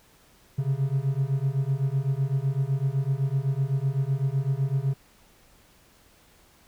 triangle beating tone pair, 132.2 / 140.1 Hz, C3 / C#3, +18 / +19 cents, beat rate 7.9 Hz, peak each -24 dBFS, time 0.58-4.94 s, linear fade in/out 10 ms, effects pink hiss -58 dBFS RMS until 6.67 s

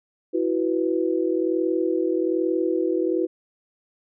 sine chord, E suspended second, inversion none, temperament just, 329.6 / 370.8 / 494.4 Hz, E4 / F#4 / B4, 0 / +4 / +2 cents, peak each -23 / -24 / -27 dBFS, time 0.33-3.27 s, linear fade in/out 20 ms, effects none

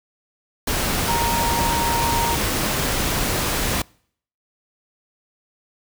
sine tone in noise, 932.3 Hz, A#5, in tune, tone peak -21 dBFS, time 1.08-2.35 s, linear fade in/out 5 ms, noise pink, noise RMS -22 dBFS, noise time 0.67-3.82 s, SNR -2 dB, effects noise-tail reverb RT60 0.6 s tail -26 dB re dry

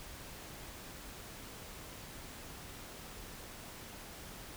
silence, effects pink hiss -49 dBFS RMS until 4.56 s

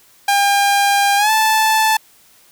sawtooth tone with pitch glide, 803 to 875.7 Hz, G5 to A5, +41 to -8 cents, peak -8 dBFS, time 0.28-1.97 s, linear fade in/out 5 ms, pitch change +151 cents, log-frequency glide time 1.17-1.31 s, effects white hiss -50 dBFS RMS until 2.51 s

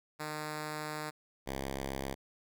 5% pulse tone pair in turn, 152.6 / 67.55 Hz, D#3 / C#2, -33 / -44 cents, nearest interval octave + major second, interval 1411 cents, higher first, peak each -26 / -25 dBFS, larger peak second, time 0.19-1.11 / 1.46-2.15 s, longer first, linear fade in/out 20 ms, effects none

